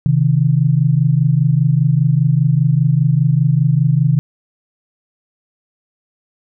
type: tone pair together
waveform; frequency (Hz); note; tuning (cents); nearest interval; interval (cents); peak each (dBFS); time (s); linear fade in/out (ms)
sine; 132.2 / 157.21; C3 / D#3; +18 / +18; minor third; 300; -13; 0.06-4.19; 0
effects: none